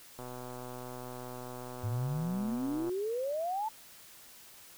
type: click train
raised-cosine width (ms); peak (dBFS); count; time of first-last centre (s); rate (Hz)
1; -30; 339; 0.19-2.894; 125
type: exponential sweep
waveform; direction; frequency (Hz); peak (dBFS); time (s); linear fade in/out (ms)
sine; up; 102.8 to 901; -31; 1.83-3.69; 10
effects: white hiss -54 dBFS RMS until 4.77 s